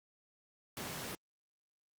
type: noise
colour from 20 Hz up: pink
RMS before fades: -42 dBFS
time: 0.77-1.15 s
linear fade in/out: 0 ms
effects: high-pass 100 Hz 12 dB/octave + Opus 48 kbps